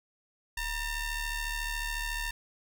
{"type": "ring-modulated tone", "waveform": "sawtooth", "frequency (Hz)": 916, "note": "A#5", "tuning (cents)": -31, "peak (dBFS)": -25, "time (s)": [0.57, 2.31], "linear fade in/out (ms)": 5, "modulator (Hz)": 879, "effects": ["11-bit"]}